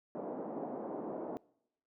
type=band-pass noise; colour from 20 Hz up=pink; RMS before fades=-41 dBFS; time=0.15-1.37 s; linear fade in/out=0 ms; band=230 to 800 Hz; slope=24 dB/octave; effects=noise-tail reverb RT60 0.8 s tail -24 dB re dry